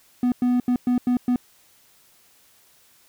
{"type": "tone bursts at uneven times", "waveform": "triangle", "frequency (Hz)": 246.9, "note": "B3", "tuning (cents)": 0, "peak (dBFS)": -15, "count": 6, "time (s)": [[0.23, 0.32], [0.42, 0.6], [0.68, 0.76], [0.87, 0.98], [1.07, 1.17], [1.28, 1.36]], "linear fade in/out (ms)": 2, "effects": ["white hiss -57 dBFS RMS until 3.08 s"]}